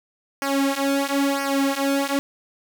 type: tone with flanger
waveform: sawtooth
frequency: 276.9 Hz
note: C#4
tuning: 2 cents flat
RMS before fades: -22 dBFS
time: 0.42-2.19 s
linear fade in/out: 0 ms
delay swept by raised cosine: 0.26 to 4.66 ms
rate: 1 Hz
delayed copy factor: -0.9
effects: none